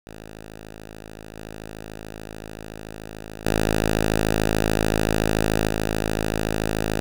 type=tone with level steps; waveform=5% pulse; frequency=53.6 Hz; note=A1; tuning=45 cents flat; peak=-27 / -24 / -8 / -11 dBFS; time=0.07-7 s; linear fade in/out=0 ms; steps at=1.37 / 3.46 / 5.67 s; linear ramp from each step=5 ms; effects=none